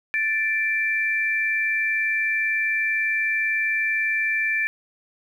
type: tone pair together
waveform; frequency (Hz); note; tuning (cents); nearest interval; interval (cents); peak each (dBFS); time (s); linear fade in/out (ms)
sine; 1760 / 2349; A6 / D7; 0 / 0; perfect fourth; 500; -23; 0.14-4.67; 0
effects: 9-bit